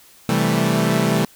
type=chord; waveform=sawtooth; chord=A minor seventh; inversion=first; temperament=equal; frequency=130.81 / 164.81 / 196 / 220 Hz; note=C3 / E3 / G3 / A3; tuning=0 / 0 / 0 / 0 cents; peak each=-19 / -17 / -18 / -17 dBFS; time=0.29-1.25 s; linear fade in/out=2 ms; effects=white hiss -49 dBFS RMS until 1.35 s